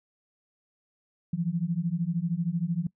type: beating tone pair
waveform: sine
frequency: 163.4 / 176.4 Hz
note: E3 / F3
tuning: -15 / +18 cents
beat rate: 13 Hz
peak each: -29 / -28 dBFS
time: 1.33-2.87 s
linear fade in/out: 5 ms
effects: noise-tail reverb RT60 0.1 s tail -22 dB re dry